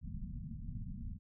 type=low-pass noise; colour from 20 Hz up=pink; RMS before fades=-43 dBFS; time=0.01-1.19 s; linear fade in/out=50 ms; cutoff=240 Hz; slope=96 dB/octave; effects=none